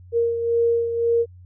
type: beating tone pair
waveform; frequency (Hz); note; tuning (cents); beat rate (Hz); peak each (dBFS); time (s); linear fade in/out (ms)
sine; 466.2 / 468.1; A#4 / A#4; 0 / +7; 1.9; -18 / -26; 0.12-1.26; 50
effects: added 90 Hz sine -42 dBFS peak until 1.45 s